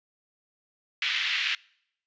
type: band-pass noise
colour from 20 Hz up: pink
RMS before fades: -28 dBFS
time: 1.02-1.55 s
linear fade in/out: 2 ms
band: 2000 to 3600 Hz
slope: 24 dB/octave
effects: noise-tail reverb RT60 0.7 s tail -25 dB re dry + resampled to 16000 Hz